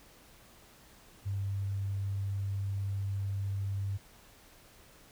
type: tone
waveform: sine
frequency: 98.7 Hz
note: G2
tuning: 12 cents sharp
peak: -31 dBFS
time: 1.25-3.98 s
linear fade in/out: 20 ms
effects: pink hiss -58 dBFS RMS until 5.11 s